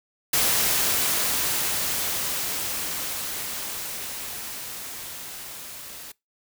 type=noise with level ramp; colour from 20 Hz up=white; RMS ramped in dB=-21 to -40 dBFS; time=0.33-6.12 s; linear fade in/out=5 ms; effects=noise-tail reverb RT60 0.2 s tail -23 dB re dry